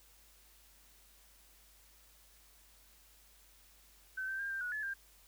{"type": "tone with pitch steps", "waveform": "sine", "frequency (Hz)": [1531, 1558, 1602, 1575, 1463, 1717, 1592], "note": ["G6", "G6", "G6", "G6", "F#6", "A6", "G6"], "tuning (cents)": [-41, -11, 37, 8, -20, -43, 26], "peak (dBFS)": -36, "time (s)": [4.17, 4.94], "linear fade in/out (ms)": 10, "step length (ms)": 110, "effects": ["added 50 Hz sine -66 dBFS peak until 5.27 s", "white hiss -64 dBFS RMS until 5.27 s"]}